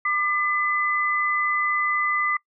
sine tone pair together, 1196.3 / 2012 Hz, D6 / B6, +32 / +32 cents, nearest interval major sixth, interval 900 cents, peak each -23 dBFS, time 0.05-2.37 s, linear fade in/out 5 ms, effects noise-tail reverb RT60 0.1 s tail -24 dB re dry

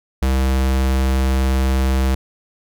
square tone, 65.8 Hz, C2, 10 cents sharp, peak -15 dBFS, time 0.22-2.15 s, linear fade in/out 5 ms, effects none

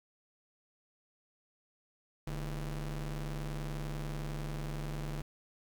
45% pulse ring-modulated tone, 91.3 Hz, F#2, 23 cents flat, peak -33 dBFS, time 2.27-5.22 s, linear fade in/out 5 ms, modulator 55.8 Hz, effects 10-bit

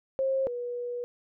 sine tone pair in turn, 534 / 485.3 Hz, C5 / B4, +35 / -30 cents, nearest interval major second, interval 165 cents, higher first, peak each -24 / -31 dBFS, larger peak first, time 0.19-0.47 / 0.47-1.04 s, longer second, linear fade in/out 0 ms, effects none

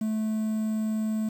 triangle tone with quantisation, 217.4 Hz, A3, 21 cents flat, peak -23 dBFS, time 0.01-1.29 s, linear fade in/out 5 ms, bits 8, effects none

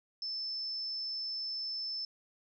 sine tone, 5274 Hz, E8, in tune, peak -35 dBFS, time 0.22-2.05 s, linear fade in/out 2 ms, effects none

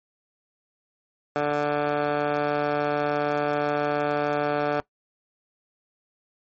15% pulse tone with band-pass filter, 146.83 Hz, D3, in tune, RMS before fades -24 dBFS, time 1.36-4.8 s, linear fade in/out 0 ms, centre 850 Hz, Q 1.4, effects noise-tail reverb RT60 0.1 s tail -19 dB re dry + MP3 32 kbps

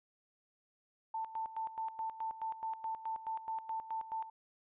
sine tone with tremolo, 890 Hz, A5, 20 cents sharp, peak -35 dBFS, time 1.14-4.3 s, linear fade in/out 5 ms, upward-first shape square, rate 4.7 Hz, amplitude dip 75%, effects resampled to 8000 Hz

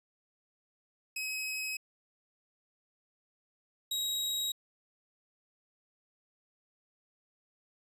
sawtooth tone pair in turn, 2548 / 3818 Hz, D#7 / A#7, +41 / +41 cents, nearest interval perfect fifth, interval 700 cents, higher second, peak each -31 / -28 dBFS, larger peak second, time 1.16-1.77 / 3.91-4.52 s, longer neither, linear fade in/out 5 ms, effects resampled to 32000 Hz

